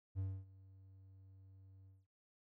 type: tone with ADSR envelope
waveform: triangle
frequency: 95.7 Hz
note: G2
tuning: 41 cents flat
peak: -34 dBFS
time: 0.15-2.07 s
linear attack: 39 ms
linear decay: 260 ms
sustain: -22 dB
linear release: 200 ms
effects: none